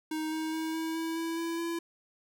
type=tone with pitch steps; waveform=square; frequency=312.9 / 316.2 / 319.5 / 322.8 / 326.2 / 329.6 / 333 / 336.5 Hz; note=D#4 / D#4 / D#4 / E4 / E4 / E4 / E4 / E4; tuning=+10 / +28 / +46 / -36 / -18 / 0 / +18 / +36 cents; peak=-32 dBFS; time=0.11-1.79 s; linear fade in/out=5 ms; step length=210 ms; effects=none